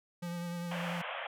square tone with vibrato, 173.1 Hz, F3, 15 cents flat, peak -37 dBFS, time 0.22-1.02 s, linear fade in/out 10 ms, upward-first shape triangle, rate 10 Hz, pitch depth 28 cents each way
pink band-pass noise, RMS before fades -40 dBFS, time 0.71-1.27 s, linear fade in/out 5 ms, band 510 to 3300 Hz, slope 96 dB/octave
effects none

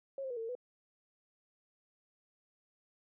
sine tone with pitch steps, 545 / 527 / 485.3 / 451.3 / 453.9 / 496.5 Hz, C#5 / C5 / B4 / A4 / A#4 / B4, -29 / +12 / -30 / +44 / -46 / +9 cents, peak -37 dBFS, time 0.18-0.552 s, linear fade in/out 2 ms, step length 62 ms, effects none

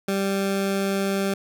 20% pulse tone, 196 Hz, G3, in tune, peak -17 dBFS, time 0.08-1.34 s, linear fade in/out 5 ms, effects none

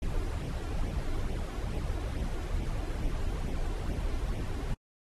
brown noise with flanger, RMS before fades -32 dBFS, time 0.02-4.74 s, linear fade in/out 5 ms, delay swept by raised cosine 0.33 to 2.93 ms, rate 2.3 Hz, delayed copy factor +0.6, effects AAC 32 kbps

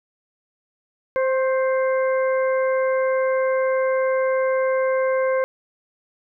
harmonic tone with a mistuned harmonic, 523.3 Hz, C5, in tune, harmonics 1 / 2 / 3 / 4, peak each -18 / -28 / -31 / -33 dBFS, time 1.16-5.44 s, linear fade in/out 0 ms, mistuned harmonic 2, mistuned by +24 cents, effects none

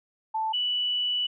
sine tone pair in turn, 880 / 2960 Hz, A5 / F#7, 0 / 0 cents, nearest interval octave + major sixth, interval 2100 cents, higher second, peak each -25 / -24 dBFS, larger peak second, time 0.34-0.53 / 0.53-1.27 s, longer second, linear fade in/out 10 ms, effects none

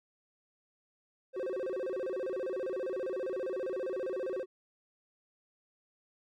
triangle tone with vibrato, 442.3 Hz, A4, 9 cents sharp, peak -31 dBFS, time 1.33-4.46 s, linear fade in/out 50 ms, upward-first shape square, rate 15 Hz, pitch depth 290 cents each way, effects none

